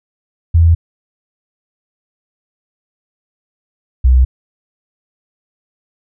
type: tone pair in turn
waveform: sine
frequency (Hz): 83.2 / 63.38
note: E2 / B1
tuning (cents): +17 / +46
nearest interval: perfect fourth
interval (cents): 471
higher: first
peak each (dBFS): -5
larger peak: neither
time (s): 0.54-0.75 / 4.04-4.25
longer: neither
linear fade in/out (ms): 10
effects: none